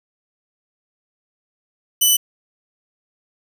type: tone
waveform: 10% pulse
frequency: 2986 Hz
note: F#7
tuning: 15 cents sharp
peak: -4 dBFS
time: 2.01-2.17 s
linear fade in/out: 10 ms
effects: 7-bit